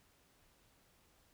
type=silence; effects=pink hiss -70 dBFS RMS until 1.33 s